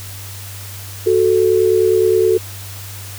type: tone pair together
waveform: sine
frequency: 370.3 / 440 Hz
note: F#4 / A4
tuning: +1 / 0 cents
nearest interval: minor third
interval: 299 cents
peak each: -13 dBFS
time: 1.06-2.38 s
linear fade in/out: 10 ms
effects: added 98 Hz sine -31 dBFS peak until 3.18 s + white hiss -34 dBFS RMS until 3.18 s